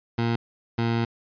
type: tone pair in turn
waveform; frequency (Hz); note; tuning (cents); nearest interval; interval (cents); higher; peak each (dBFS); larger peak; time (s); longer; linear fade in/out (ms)
20% pulse; 116.54 / 116; A#2 / A#2; 0 / -8; unison; 8; first; -17; neither; 0.18-0.36 / 0.78-1.05; second; 5
effects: resampled to 11025 Hz